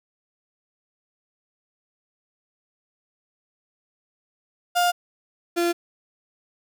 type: tone pair in turn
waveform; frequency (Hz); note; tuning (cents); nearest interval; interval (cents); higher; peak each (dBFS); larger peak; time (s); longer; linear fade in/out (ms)
35% pulse; 706 / 344.3; F5 / F4; +19 / -25; octave; 1244; first; -16 / -18; first; 4.75-4.92 / 5.56-5.73; neither; 20
effects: none